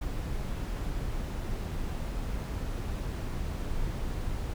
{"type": "noise", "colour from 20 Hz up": "brown", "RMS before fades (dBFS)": -33, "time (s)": [0.01, 4.54], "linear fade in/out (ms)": 10, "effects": []}